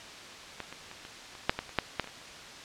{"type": "clicks", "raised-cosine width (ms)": 0.3, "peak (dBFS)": [-20, -26, -26, -27, -30, -6, -16, -28, -8, -11, -26, -27], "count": 12, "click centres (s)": [0.603, 0.726, 0.914, 1.051, 1.352, 1.495, 1.59, 1.693, 1.787, 1.997, 2.043, 2.074], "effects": ["white hiss -45 dBFS RMS until 2.64 s", "low-pass 5000 Hz 12 dB/octave"]}